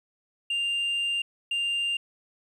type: tone pair in turn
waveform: sine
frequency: 2794 / 2794 Hz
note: F7 / F7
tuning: 0 / 0 cents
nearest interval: unison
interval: 0 cents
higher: neither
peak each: -22 dBFS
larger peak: neither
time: 0.5-1.22 / 1.51-1.97 s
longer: first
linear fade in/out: 5 ms
effects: tanh soft clip ceiling -24 dBFS + 10-bit